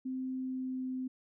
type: tone with pitch glide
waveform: sine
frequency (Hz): 259.4 to 257.6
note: C4 to C4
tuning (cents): -15 to -27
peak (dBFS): -34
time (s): 0.05-1.08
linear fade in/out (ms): 10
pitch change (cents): -12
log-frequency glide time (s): 0.36-0.9
effects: none